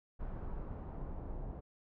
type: noise with low-pass filter sweep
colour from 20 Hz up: brown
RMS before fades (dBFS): -42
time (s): 0.19-1.61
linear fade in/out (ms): 20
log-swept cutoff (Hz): 1200 to 790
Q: 1.3
effects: none